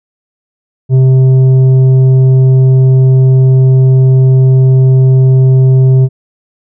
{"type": "tone with tanh clipping", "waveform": "triangle", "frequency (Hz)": 130.81, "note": "C3", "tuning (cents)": 0, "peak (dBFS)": -4, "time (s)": [0.89, 6.09], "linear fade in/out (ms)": 50, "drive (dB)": 11, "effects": []}